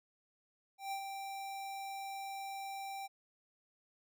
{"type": "tone with ADSR envelope", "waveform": "square", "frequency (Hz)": 784, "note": "G5", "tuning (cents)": 0, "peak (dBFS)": -37, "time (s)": [0.78, 3.08], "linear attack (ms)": 140, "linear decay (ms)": 83, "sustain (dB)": -5, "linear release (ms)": 26, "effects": []}